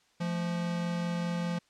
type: tone pair together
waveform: square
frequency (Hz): 172.87 / 217.8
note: F3 / A3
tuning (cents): -17 / -17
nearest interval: major third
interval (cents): 400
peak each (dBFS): -31 / -40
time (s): 0.2-1.59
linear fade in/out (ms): 10
effects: white hiss -67 dBFS RMS until 1.69 s + low-pass 6000 Hz 12 dB/octave